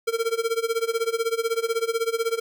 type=tone with tremolo; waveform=square; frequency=457.3 Hz; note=A#4; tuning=33 cents flat; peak=-20 dBFS; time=0.07-2.4 s; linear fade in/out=10 ms; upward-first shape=sine; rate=16 Hz; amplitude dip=90%; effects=none